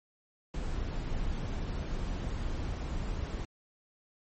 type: noise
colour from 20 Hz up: brown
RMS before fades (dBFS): -34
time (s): 0.54-3.45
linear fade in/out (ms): 2
effects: MP3 32 kbps